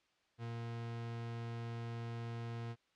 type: tone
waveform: 40% pulse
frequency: 116.54 Hz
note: A#2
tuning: in tune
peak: -40 dBFS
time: 0.38-2.76 s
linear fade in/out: 50 ms
effects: white hiss -75 dBFS RMS until 2.95 s + low-pass 4000 Hz 12 dB/octave